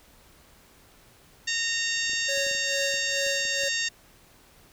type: harmonic tone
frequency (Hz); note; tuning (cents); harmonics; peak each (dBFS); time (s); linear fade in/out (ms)
921; A#5; -21; 2 / 3 / 4 / 5 / 6 / 7 / 8; -30 / -32 / -33 / -34 / -35 / -35 / -36; 1.47-3.89; 10
type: clicks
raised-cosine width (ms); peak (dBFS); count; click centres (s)
2; -34; 10; 2.096 / 2.134 / 2.375 / 2.467 / 2.513 / 2.55 / 2.941 / 3.266 / 3.453 / 3.635
type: tone with tremolo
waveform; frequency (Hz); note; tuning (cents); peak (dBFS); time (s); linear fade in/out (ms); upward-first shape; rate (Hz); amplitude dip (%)
square; 554.4; C#5; 0; -29; 2.28-3.69; 10; sine; 2.3; 80
effects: pink hiss -56 dBFS RMS until 4.72 s